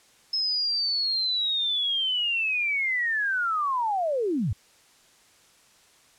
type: linear sweep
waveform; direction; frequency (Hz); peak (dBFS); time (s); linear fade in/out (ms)
sine; down; 5200 to 78.2; -23; 0.33-4.53; 5
effects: white hiss -58 dBFS RMS until 6.18 s + low-pass 9000 Hz 12 dB/octave